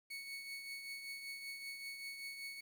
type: tone with tremolo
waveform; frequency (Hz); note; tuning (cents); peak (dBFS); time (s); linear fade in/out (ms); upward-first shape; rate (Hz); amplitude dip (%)
30% pulse; 2217; C#7; 0; -40; 0.1-2.61; 10; triangle; 5.2; 50
effects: 11-bit